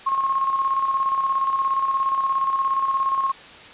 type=tone with tremolo; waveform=sine; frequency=1079 Hz; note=C#6; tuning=47 cents flat; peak=-17 dBFS; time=0.06-3.32 s; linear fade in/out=10 ms; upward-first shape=square; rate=17 Hz; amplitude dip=45%; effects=white hiss -42 dBFS RMS until 3.73 s + resampled to 8000 Hz